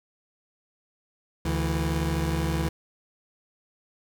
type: tone pair together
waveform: 25% pulse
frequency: 72.51 / 164 Hz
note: D2 / E3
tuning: -22 / -9 cents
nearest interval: octave + major second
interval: 1413 cents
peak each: -23 / -24 dBFS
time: 1.45-2.69 s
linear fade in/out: 5 ms
effects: none